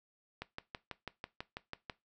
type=click train; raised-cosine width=0.3 ms; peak=-24 dBFS; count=10; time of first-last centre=0.42-1.898 s; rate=6.09 Hz; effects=noise-tail reverb RT60 0.2 s tail -18 dB re dry